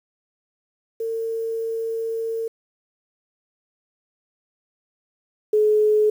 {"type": "tone pair in turn", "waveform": "sine", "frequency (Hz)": [452.6, 425.7], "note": ["A4", "G#4"], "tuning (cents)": [49, 43], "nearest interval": "minor second", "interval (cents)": 106, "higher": "first", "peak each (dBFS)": [-23, -14], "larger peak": "second", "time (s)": [[1, 2.48], [5.53, 6.1]], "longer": "first", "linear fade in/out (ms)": 5, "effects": ["8-bit"]}